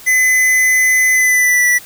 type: tone with pitch glide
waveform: square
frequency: 2025 to 1961.7 Hz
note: B6 to B6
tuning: +43 to -12 cents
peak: -10 dBFS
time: 0.06-1.79 s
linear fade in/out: 20 ms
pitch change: -55 cents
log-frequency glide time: 1.14-1.68 s
effects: white hiss -37 dBFS RMS until 1.85 s